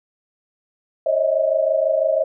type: tone cluster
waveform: sine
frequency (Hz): 543 / 617 / 643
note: C#5 / D#5 / E5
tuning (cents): -36 / -15 / -43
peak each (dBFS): -20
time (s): 1.06-2.24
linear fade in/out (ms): 5
effects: none